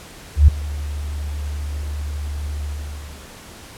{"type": "tone with ADSR envelope", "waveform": "sine", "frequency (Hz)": 73.3, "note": "D2", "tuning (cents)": -3, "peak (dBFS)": -3, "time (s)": [0.36, 3.28], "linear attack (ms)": 120, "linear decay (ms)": 6, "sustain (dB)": -20, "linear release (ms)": 630, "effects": ["pink hiss -40 dBFS RMS until 3.77 s", "low-pass 12000 Hz 12 dB/octave"]}